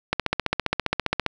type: click train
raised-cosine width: 0.3 ms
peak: -5 dBFS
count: 18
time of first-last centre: 0.13-1.263 s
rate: 15 Hz
effects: none